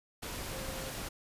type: tone in noise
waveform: sine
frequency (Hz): 529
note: C5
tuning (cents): +19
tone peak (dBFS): -45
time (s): 0.53-0.91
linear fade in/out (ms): 10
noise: pink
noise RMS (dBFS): -40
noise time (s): 0.22-1.09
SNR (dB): -8
effects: resampled to 32000 Hz